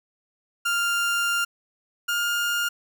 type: tone pair in turn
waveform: 30% pulse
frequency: 1396.9 / 1412.3 Hz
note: F6 / F6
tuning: 0 / +19 cents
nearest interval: unison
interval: 19 cents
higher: second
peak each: -19 / -20 dBFS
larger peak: first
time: 0.65-1.45 / 2.08-2.69 s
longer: first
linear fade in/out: 10 ms
effects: none